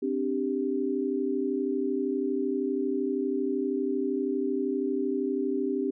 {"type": "chord", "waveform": "sine", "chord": "C suspended second", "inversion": "none", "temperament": "just", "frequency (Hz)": [261.6, 294.3, 392.4], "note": ["C4", "D4", "G4"], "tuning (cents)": [0, 4, 2], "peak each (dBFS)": [-30, -31, -29], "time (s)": [0.02, 5.91], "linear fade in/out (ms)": 10, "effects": []}